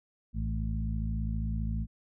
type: harmonic tone with a mistuned harmonic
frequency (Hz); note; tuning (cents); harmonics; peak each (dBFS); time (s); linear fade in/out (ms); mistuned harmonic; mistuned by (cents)
55.1; A1; +3; 1 / 2 / 3 / 4; -31 / -36 / -38 / -38; 0.33-1.87; 50; 1; +93
effects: none